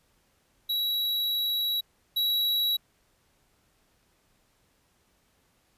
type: tone pair in turn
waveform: square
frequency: 3891 / 3891 Hz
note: B7 / B7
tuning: -27 / -27 cents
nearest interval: unison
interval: 0 cents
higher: neither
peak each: -26 / -24 dBFS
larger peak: second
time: 0.69-1.81 / 2.16-2.77 s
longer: first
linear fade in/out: 10 ms
effects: pink hiss -68 dBFS RMS until 5.77 s + resampled to 32000 Hz